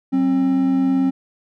triangle tone pair together, 188.3 / 266.3 Hz, F#3 / C4, +31 / +31 cents, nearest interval tritone, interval 600 cents, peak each -22 / -13 dBFS, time 0.12-1.11 s, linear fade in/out 20 ms, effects none

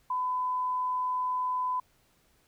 sine tone, 1006 Hz, B5, 32 cents sharp, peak -27 dBFS, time 0.1-1.8 s, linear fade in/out 5 ms, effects pink hiss -67 dBFS RMS until 2.47 s

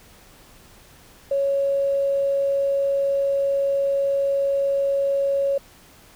triangle tone with tanh clipping, 554.4 Hz, C#5, in tune, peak -18 dBFS, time 1.31-5.58 s, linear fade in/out 5 ms, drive 3 dB, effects pink hiss -50 dBFS RMS until 6.15 s

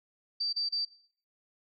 sine tone bursts, 4652 Hz, D8, 17 cents flat, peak -28 dBFS, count 3, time 0.4-0.852 s, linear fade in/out 10 ms, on 130 ms, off 31 ms, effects noise-tail reverb RT60 0.6 s tail -20 dB re dry

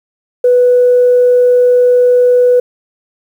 sine tone, 493.9 Hz, B4, in tune, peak -4 dBFS, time 0.44-2.6 s, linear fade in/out 5 ms, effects tanh soft clip ceiling 0 dBFS + 7-bit

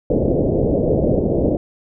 white low-pass noise, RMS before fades -17 dBFS, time 0.1-1.57 s, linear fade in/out 2 ms, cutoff 580 Hz, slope 48 dB/octave, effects none

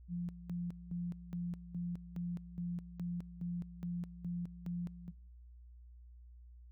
sine tone with tremolo, 174.61 Hz, F3, in tune, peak -36 dBFS, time 0.08-5.12 s, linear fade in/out 50 ms, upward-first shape square, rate 2.4 Hz, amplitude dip 75%, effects noise-tail reverb RT60 0.8 s tail -25 dB re dry + added 60 Hz sine -53 dBFS peak until 6.71 s

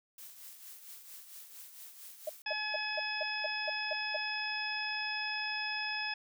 blue noise with tremolo, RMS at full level -48 dBFS, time 0.18-2.42 s, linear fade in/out 2 ms, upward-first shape triangle, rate 4.4 Hz, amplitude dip 60%
sine tone bursts, 620 Hz, D#5, 6 cents flat, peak -32 dBFS, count 9, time 2.27-4.166 s, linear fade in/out 5 ms, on 24 ms, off 210 ms
harmonic tone, 851 Hz, G#5, 42 cents sharp, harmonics 1 / 2 / 3 / 4 / 6, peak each -42 / -39 / -38 / -45 / -40 dBFS, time 2.46-6.14 s, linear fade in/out 5 ms
effects none

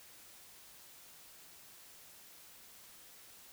silence, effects white hiss -57 dBFS RMS until 3.52 s

